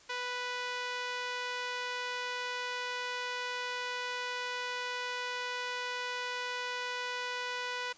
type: tone with band-pass filter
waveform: 5% pulse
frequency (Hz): 493.9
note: B4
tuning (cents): 0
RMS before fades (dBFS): -37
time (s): 0.09-7.93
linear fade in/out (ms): 10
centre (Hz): 1100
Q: 0.61
effects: white hiss -58 dBFS RMS until 7.97 s + resampled to 16000 Hz